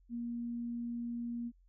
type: tone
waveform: sine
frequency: 236.7 Hz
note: A#3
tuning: 27 cents sharp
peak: -36 dBFS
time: 0.09-1.52 s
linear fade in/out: 50 ms
effects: added 44 Hz sine -62 dBFS peak until 1.68 s